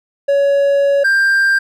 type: tone pair in turn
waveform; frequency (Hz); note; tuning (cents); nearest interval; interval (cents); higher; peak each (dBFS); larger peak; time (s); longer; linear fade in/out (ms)
triangle; 561 / 1586.7; C#5 / G6; +21 / +21; octave + tritone; 1800; second; -8; neither; 0.28-1.04 / 1.04-1.59; first; 10
effects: none